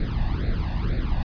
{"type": "noise with flanger", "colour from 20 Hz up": "brown", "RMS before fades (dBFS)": -24, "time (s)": [0, 1.23], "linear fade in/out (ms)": 2, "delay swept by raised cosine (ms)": [0.48, 1.14], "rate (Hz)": 2.1, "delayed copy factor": 0.8, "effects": ["resampled to 11025 Hz"]}